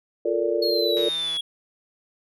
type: chord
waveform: sine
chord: Bb major seventh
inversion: second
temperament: just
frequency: 349.6 / 437 / 466.2 / 582.7 Hz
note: F4 / A4 / Bb4 / D5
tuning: +2 / -12 / 0 / -14 cents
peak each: -26 dBFS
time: 0.25-1.09 s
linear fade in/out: 5 ms
type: exponential sweep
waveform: triangle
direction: down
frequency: 4341 to 3315 Hz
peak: -23 dBFS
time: 0.62-1.41 s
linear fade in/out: 5 ms
type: click train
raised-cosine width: 0.2 ms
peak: -22 dBFS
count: 66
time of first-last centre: 0.97-1.369 s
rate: 163 Hz
effects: none